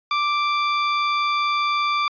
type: tone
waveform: sawtooth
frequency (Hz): 1174.7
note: D6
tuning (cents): 0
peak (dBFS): -15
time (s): 0.11-2.08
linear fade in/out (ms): 2
effects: resampled to 11025 Hz